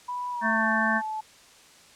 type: tone with pitch glide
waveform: sine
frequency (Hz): 985 to 867.5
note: B5 to A5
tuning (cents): -5 to -25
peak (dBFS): -29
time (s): 0.08-1.21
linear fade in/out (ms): 10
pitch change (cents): -220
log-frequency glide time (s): 0.31-0.68
type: harmonic tone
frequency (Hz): 221.6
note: A3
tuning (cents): +13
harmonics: 1 / 3 / 5 / 7 / 8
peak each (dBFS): -28 / -32 / -30 / -27 / -27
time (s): 0.41-1.02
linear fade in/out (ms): 50
effects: white hiss -53 dBFS RMS until 1.95 s + low-pass 8000 Hz 12 dB/octave